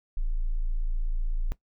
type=tone; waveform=sine; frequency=27.98 Hz; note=A0; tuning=30 cents sharp; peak=-24 dBFS; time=0.17-1.52 s; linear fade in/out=0 ms; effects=noise-tail reverb RT60 0.1 s tail -17 dB re dry